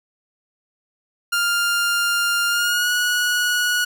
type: tone with pitch glide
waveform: sawtooth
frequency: 1400 to 1460.3 Hz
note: F6 to F#6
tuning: +4 to -23 cents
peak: -14 dBFS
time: 1.32-3.85 s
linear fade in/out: 10 ms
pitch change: +73 cents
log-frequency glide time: 2.48-2.9 s
effects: none